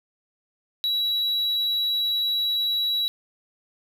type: tone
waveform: triangle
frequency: 3903 Hz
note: B7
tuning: 21 cents flat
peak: -20 dBFS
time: 0.84-3.08 s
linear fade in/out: 0 ms
effects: none